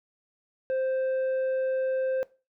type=tone with tanh clipping; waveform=sine; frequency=523.3 Hz; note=C5; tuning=in tune; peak=-26 dBFS; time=0.7-2.23 s; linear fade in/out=0 ms; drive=5 dB; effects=noise-tail reverb RT60 0.3 s tail -19 dB re dry